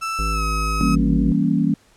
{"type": "tone with pitch glide", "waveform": "35% pulse", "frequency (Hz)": [1325, 1274.7], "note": ["E6", "D#6"], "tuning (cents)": [9, 41], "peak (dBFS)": -21, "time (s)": [0.01, 0.96], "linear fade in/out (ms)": 20, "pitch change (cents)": -68, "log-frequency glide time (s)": [0.32, 0.43]}
{"type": "harmonic tone", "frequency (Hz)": 53.1, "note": "G#1", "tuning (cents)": 39, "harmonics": [1, 3, 5, 7, 9], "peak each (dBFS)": [-21, -31, -35, -38, -40], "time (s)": [0.19, 1.32], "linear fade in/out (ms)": 0}
{"type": "chord", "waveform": "sine", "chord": "E diminished seventh", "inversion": "none", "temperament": "equal", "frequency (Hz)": [164.81, 196, 233.1, 277.2], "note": ["E3", "G3", "Bb3", "Db4"], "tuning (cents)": [0, 0, 0, 0], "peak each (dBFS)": -21, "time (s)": [0.81, 1.74], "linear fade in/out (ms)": 0}
{"effects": ["pink hiss -55 dBFS RMS until 1.96 s", "low-pass 10000 Hz 12 dB/octave"]}